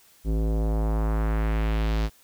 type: tone with low-pass filter sweep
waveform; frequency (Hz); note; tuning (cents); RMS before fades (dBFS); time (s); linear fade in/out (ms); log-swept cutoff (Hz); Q
square; 54.2; A1; -25; -24; 0.24-2.1; 50; 350 to 5100; 1.3
effects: white hiss -57 dBFS RMS until 2.23 s